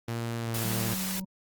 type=tone with pitch glide; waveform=sawtooth; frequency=116.54 to 114.08 Hz; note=A#2 to A#2; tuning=0 to -37 cents; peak=-26 dBFS; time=0.08-0.94 s; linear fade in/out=5 ms; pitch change=-37 cents; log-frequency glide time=0.38-0.57 s
type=noise; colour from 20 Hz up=white; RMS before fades=-34 dBFS; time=0.54-1.2 s; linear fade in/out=5 ms
type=harmonic tone; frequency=188.5 Hz; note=F#3; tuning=32 cents sharp; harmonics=1 / 3 / 5; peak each=-33 / -55 / -54 dBFS; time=0.64-1.25 s; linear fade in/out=10 ms
effects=Opus 32 kbps